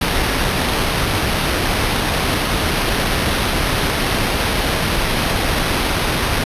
pink noise with sample-and-hold, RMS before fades -18 dBFS, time 0.01-6.44 s, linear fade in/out 5 ms, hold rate 7350 Hz, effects resampled to 32000 Hz

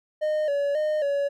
triangle tone with pitch steps, 613 / 568 / 612 / 565 Hz, D#5 / C#5 / D#5 / C#5, -26 / +42 / -29 / +33 cents, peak -20 dBFS, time 0.21-1.29 s, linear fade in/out 20 ms, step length 270 ms, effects none

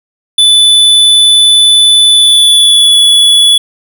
square tone with pitch glide, 3490 to 3414 Hz, A7 to G#7, -15 to +47 cents, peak -3 dBFS, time 0.38-3.58 s, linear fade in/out 5 ms, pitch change -38 cents, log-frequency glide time 2.08-2.97 s, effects none

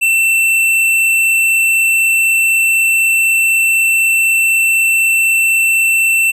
square tone, 2684 Hz, E7, 31 cents sharp, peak -10 dBFS, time 0.01-6.32 s, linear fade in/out 20 ms, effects resampled to 32000 Hz

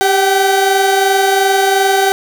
30% pulse tone pair together, 393.5 / 764.2 Hz, G4 / G5, +7 / -44 cents, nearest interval major seventh, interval 1149 cents, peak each -10 dBFS, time 0.01-2.12 s, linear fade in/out 0 ms, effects none

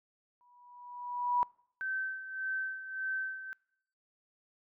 sine tone with exponential growth, 976 Hz, B5, 21 cents flat, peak -24 dBFS, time 0.41-1.43 s, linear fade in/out 0 ms, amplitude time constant 220 ms
sine tone with tremolo, 1544 Hz, G6, 27 cents flat, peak -31 dBFS, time 1.81-3.53 s, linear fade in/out 0 ms, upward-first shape sine, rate 1.7 Hz, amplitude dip 70%
effects noise-tail reverb RT60 0.7 s tail -26 dB re dry

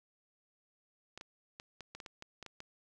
clicks, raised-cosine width 0.2 ms, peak -29 dBFS, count 11, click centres 1.176 / 1.211 / 1.599 / 1.807 / 1.95 / 2.002 / 2.062 / 2.224 / 2.427 / 2.463 / 2.604 s, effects none

